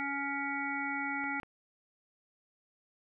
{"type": "harmonic tone", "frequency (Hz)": 280, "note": "C#4", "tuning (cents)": 18, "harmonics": [1, 3, 5, 7, 8], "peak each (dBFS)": [-39, -39, -39, -39, -39], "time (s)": [0, 1.4], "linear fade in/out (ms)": 0}
{"type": "clicks", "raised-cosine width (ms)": 0.5, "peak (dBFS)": -33, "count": 2, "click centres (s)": [1.24, 1.432]}
{"effects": []}